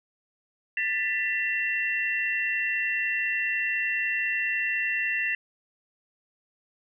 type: tone cluster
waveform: sine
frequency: 1771 / 1981 / 2715 Hz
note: A6 / B6 / F7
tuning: +11 / +5 / -50 cents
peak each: -29 dBFS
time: 0.77-5.35 s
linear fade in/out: 2 ms
effects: none